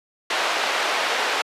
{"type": "band-pass noise", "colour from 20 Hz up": "pink", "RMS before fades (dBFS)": -23, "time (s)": [0.3, 1.42], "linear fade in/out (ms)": 5, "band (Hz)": [630, 3800], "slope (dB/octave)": 12, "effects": ["high-pass 300 Hz 12 dB/octave", "resampled to 32000 Hz"]}